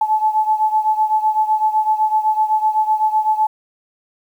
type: beating tone pair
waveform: sine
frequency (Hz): 862 / 869.9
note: A5 / A5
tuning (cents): -36 / -20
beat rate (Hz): 7.9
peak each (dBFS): -15 / -19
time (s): 0.01-3.47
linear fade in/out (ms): 5
effects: 8-bit